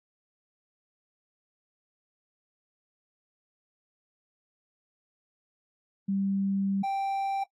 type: tone pair in turn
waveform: sine / triangle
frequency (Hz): 196 / 784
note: G3 / G5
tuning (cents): 0 / 0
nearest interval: 2 octaves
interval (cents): 2400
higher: second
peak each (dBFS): -25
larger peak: neither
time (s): 6.08-6.83 / 6.83-7.44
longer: first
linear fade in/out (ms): 10
effects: noise-tail reverb RT60 0.1 s tail -20 dB re dry + AAC 48 kbps